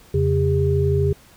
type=tone cluster; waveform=sine; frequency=86.3 / 138.8 / 402.7 Hz; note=F2 / C#3 / G4; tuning=-20 / +3 / +47 cents; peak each=-20 dBFS; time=0.14-1.13 s; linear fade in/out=5 ms; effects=pink hiss -50 dBFS RMS until 1.36 s